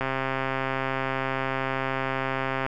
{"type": "click train", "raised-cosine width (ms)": 0.5, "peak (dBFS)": -12, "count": 354, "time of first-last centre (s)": [0.01, 2.664], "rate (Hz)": 133, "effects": []}